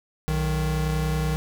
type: tone pair together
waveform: square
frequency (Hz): 62.06 / 155.56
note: B1 / D#3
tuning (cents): +9 / 0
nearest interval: octave + major third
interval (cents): 1591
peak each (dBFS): -27 / -25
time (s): 0.28-1.36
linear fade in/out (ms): 0
effects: none